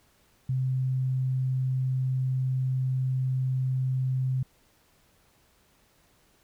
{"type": "tone", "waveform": "sine", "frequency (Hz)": 130, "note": "C3", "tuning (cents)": -11, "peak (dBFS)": -24, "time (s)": [0.49, 4.43], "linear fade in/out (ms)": 5, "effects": ["pink hiss -64 dBFS RMS until 6.43 s"]}